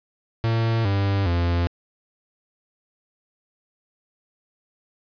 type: tone with pitch steps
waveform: 45% pulse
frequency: 113.7 / 98.98 / 86.17 Hz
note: A#2 / G2 / F2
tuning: -43 / +17 / -23 cents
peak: -19 dBFS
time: 0.44-1.67 s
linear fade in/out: 0 ms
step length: 410 ms
effects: resampled to 11025 Hz + 10-bit